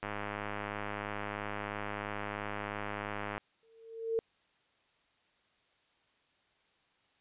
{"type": "click train", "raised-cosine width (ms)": 0.5, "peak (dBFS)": -22, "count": 346, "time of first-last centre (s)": [0.03, 3.38], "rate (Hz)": 103}
{"type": "tone with exponential growth", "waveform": "sine", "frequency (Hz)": 452.8, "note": "A4", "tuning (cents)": 50, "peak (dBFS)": -26, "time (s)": [3.63, 4.19], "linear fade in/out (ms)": 0, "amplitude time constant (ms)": 120}
{"effects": ["white hiss -71 dBFS RMS until 7.2 s", "resampled to 8000 Hz"]}